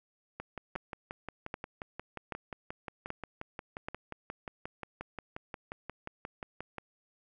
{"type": "two click trains", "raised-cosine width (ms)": 0.5, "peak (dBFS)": [-21, -24], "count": [5, 37], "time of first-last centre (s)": [[0.76, 3.885], [0.4, 6.783]], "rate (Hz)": [1.28, 5.64], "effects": []}